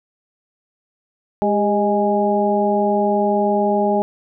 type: harmonic tone with a mistuned harmonic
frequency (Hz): 206.8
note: G#3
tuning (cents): -7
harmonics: 1 / 2 / 3 / 4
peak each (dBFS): -20 / -20 / -20 / -20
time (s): 1.42-4.02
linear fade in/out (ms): 0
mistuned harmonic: 2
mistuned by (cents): -52
effects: none